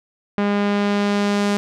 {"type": "tone with low-pass filter sweep", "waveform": "sawtooth", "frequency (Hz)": 203.6, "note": "G#3", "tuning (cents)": -34, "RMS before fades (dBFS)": -19, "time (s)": [0.38, 1.57], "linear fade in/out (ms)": 0, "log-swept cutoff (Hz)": [2400, 7600], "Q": 0.79, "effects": []}